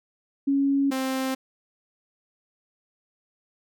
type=tone pair in turn; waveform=sine / sawtooth; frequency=277.2 / 263.2 Hz; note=C#4 / C4; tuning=0 / +10 cents; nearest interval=minor second; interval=90 cents; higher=first; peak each=-19 / -21 dBFS; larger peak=first; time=0.47-0.91 / 0.91-1.35 s; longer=neither; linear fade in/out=10 ms; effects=none